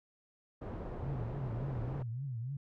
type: low-pass noise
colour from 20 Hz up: pink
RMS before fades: -42 dBFS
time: 0.61-2.03 s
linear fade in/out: 10 ms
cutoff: 750 Hz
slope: 12 dB/octave
type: tone with vibrato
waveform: sine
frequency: 126 Hz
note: B2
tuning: 35 cents sharp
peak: -36 dBFS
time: 1.03-2.57 s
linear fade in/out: 5 ms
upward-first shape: triangle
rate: 3.5 Hz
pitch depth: 230 cents each way
effects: none